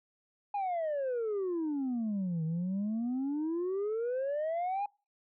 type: exponential two-way sweep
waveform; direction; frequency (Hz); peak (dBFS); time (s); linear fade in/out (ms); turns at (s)
sine; down then up; 830.6 to 156.9 to 830.6; -28; 0.54-4.86; 5; 2.44
effects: noise-tail reverb RT60 0.3 s tail -26 dB re dry + tanh soft clip ceiling -29 dBFS